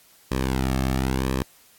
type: tone with flanger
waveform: sawtooth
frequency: 65.41 Hz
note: C2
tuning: in tune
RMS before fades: -24 dBFS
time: 0.31-1.43 s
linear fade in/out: 5 ms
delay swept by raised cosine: 1.4 to 2.06 ms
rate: 0.97 Hz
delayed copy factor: -0.7
effects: white hiss -55 dBFS RMS until 1.78 s + AAC 64 kbps